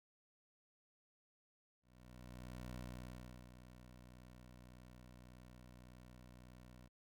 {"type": "tone with ADSR envelope", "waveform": "15% pulse", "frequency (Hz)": 61.74, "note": "B1", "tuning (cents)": 0, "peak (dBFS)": -40, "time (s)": [1.82, 6.89], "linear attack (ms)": 940, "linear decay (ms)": 740, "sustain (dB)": -11, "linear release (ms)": 29, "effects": []}